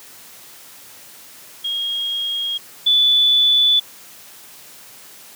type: tone pair in turn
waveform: sine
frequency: 3265 / 3472 Hz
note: G#7 / A7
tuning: -30 / -24 cents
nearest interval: minor second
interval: 106 cents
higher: second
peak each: -20 / -11 dBFS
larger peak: second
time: 1.64-2.58 / 2.86-3.8 s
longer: neither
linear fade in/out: 10 ms
effects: white hiss -42 dBFS RMS until 5.35 s + high-pass 100 Hz 12 dB/octave